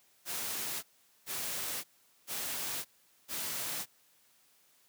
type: noise bursts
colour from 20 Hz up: white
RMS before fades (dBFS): -37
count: 4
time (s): 0.25-3.86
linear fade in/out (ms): 50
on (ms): 580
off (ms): 430
effects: white hiss -67 dBFS RMS until 4.88 s + high-pass 100 Hz 12 dB/octave